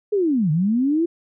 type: linear two-way sweep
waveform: sine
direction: down then up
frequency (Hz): 430 to 146 to 346.6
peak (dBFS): -16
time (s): 0.12-1.06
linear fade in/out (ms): 10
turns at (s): 0.51
effects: none